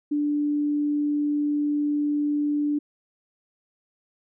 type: tone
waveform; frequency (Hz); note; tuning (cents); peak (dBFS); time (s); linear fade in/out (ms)
sine; 293.7; D4; 0; -21; 0.11-2.79; 10
effects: none